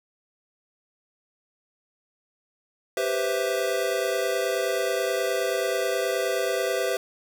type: chord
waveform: square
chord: C major seventh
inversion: second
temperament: equal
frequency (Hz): 392 / 493.9 / 523.3 / 659.3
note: G4 / B4 / C5 / E5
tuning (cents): 0 / 0 / 0 / 0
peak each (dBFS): -30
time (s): 2.97-6.97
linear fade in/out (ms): 2
effects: none